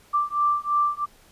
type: beating tone pair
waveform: sine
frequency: 1174.7 / 1177.7 Hz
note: D6 / D6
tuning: 0 / +4 cents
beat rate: 3 Hz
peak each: -23 dBFS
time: 0.13-1.06 s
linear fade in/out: 20 ms
effects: pink hiss -55 dBFS RMS until 1.31 s + resampled to 32000 Hz